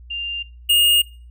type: tone pair in turn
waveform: sine / square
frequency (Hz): 2794 / 2844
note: F7 / F7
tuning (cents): 0 / +31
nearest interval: unison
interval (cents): 31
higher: second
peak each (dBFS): -24 / -13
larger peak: second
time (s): 0.1-0.43 / 0.69-1.02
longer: neither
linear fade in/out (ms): 10
effects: noise-tail reverb RT60 0.4 s tail -22 dB re dry + added 60 Hz sine -39 dBFS peak until 1.3 s